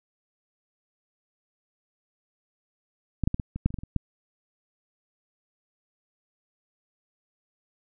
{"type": "clicks", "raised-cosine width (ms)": 5, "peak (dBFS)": [-12, -9, -13, -16, -20, -8, -27, -18, -22, -25, -12], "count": 11, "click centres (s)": [3.237, 3.275, 3.344, 3.398, 3.56, 3.66, 3.705, 3.742, 3.787, 3.835, 3.963], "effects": []}